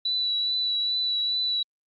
sine tone with vibrato, 3949 Hz, B7, 1 cent flat, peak -23 dBFS, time 0.05-1.63 s, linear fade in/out 5 ms, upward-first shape triangle, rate 2.4 Hz, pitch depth 22 cents each way, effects Opus 48 kbps

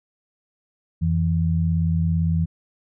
sine tone pair together, 87.05 / 164.81 Hz, F2 / E3, -5 / 0 cents, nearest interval major seventh, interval 1105 cents, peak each -21 / -20 dBFS, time 1.01-2.46 s, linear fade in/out 20 ms, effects none

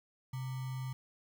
sine tone with sample-and-hold, 129.7 Hz, C3, 15 cents flat, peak -36 dBFS, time 0.33-0.93 s, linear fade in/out 5 ms, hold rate 1050 Hz, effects none

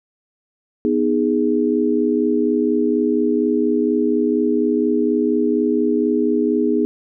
sine chord, G# minor, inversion first, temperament equal with one note detuned, 246.9 / 311.1 / 413.4 Hz, B3 / D#4 / G#4, 0 / 0 / -8 cents, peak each -19 dBFS, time 0.85-6.85 s, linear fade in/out 0 ms, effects none

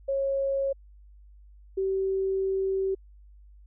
sine tone pair in turn, 547 / 384.5 Hz, C#5 / G4, -23 / -33 cents, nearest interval tritone, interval 610 cents, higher first, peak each -24 dBFS, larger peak neither, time 0.08-0.73 / 1.77-2.95 s, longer second, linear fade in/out 10 ms, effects added 50 Hz sine -49 dBFS peak until 3.66 s

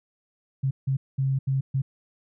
sine tone bursts at uneven times, 134.6 Hz, C3, 49 cents sharp, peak -21 dBFS, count 5, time 0.63-0.71 / 0.87-0.97 / 1.18-1.39 / 1.47-1.61 / 1.74-1.82 s, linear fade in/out 10 ms, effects none

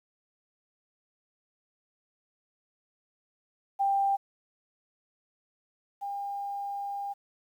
sine tone pair in turn, 791 / 802.5 Hz, G5 / G5, +15 / +40 cents, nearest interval unison, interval 25 cents, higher second, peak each -23 / -32 dBFS, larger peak first, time 3.79-4.17 / 6.01-7.14 s, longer second, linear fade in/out 20 ms, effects 10-bit

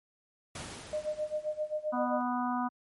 pink noise with exponential decay, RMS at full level -39 dBFS, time 0.55-2.26 s, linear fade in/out 5 ms, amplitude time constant 370 ms
sine tone with tremolo, 610 Hz, D#5, 34 cents flat, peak -28 dBFS, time 0.93-2.21 s, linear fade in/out 0 ms, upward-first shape sine, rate 7.6 Hz, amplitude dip 90%
harmonic tone, 246.9 Hz, B3, in tune, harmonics 1 / 3 / 4 / 5 / 6, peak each -32 / -35 / -35 / -37 / -44 dBFS, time 1.92-2.69 s, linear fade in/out 20 ms
effects high-pass 60 Hz 12 dB/octave + MP3 48 kbps

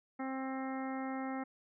harmonic tone, 264.7 Hz, C4, 20 cents sharp, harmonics 1 / 2 / 3 / 4 / 5 / 6 / 7 / 8, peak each -38 / -46 / -43 / -51 / -48 / -57 / -51 / -52 dBFS, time 0.19-1.44 s, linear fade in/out 10 ms, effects none

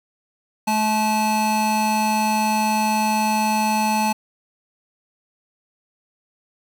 square tone pair together, 216 / 864 Hz, A3 / A5, -32 / -32 cents, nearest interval 2 octaves, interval 2400 cents, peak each -23 / -20 dBFS, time 0.67-4.13 s, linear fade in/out 10 ms, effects none

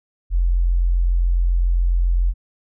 sine tone, 43.65 Hz, F1, in tune, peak -14 dBFS, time 0.3-2.34 s, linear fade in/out 50 ms, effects none

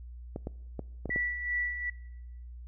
clicks, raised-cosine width 2 ms, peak -22 dBFS, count 6, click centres 0.361 / 0.471 / 0.793 / 1.057 / 1.094 / 1.161 s
sine tone with tremolo, 1957 Hz, B6, 16 cents flat, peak -27 dBFS, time 1.1-1.9 s, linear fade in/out 5 ms, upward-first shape sine, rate 2.6 Hz, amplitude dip 60%
effects noise-tail reverb RT60 1.0 s tail -23 dB re dry + added 60 Hz sine -42 dBFS peak until 2.67 s

